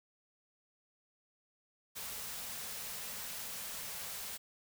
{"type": "band-stop noise", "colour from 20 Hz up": "white", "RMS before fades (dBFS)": -43, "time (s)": [1.95, 4.38], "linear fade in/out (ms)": 20, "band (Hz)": [260, 400], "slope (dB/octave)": 96, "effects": []}